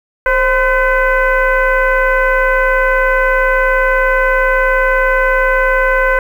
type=tone with frequency modulation; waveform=sine; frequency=1024 Hz; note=C6; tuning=38 cents flat; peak=-9 dBFS; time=0.26-6.19 s; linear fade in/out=2 ms; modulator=497 Hz; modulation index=1.7; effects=7-bit